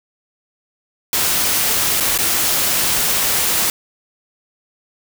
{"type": "noise with dropouts", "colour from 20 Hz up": "white", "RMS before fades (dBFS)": -17, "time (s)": [1.13, 3.7], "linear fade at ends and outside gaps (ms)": 1, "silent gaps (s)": [[2.001, 2.006], [2.177, 2.187]], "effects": []}